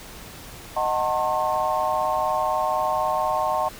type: chord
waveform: sine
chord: D# diminished seventh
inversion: none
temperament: just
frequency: 622.3 / 746.7 / 896 / 1075.3 Hz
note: D#5 / F#5 / A5 / C6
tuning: 0 / +16 / +31 / +47 cents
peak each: -26 dBFS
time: 0.76-3.69 s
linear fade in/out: 10 ms
effects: pink hiss -41 dBFS RMS until 3.79 s